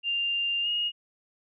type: tone with pitch glide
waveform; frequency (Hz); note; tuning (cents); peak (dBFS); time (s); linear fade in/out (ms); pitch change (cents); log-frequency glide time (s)
sine; 2794 to 2864; F7 to F7; 0 to +43; -25; 0.03-0.92; 50; +43; 0.62-0.68
effects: none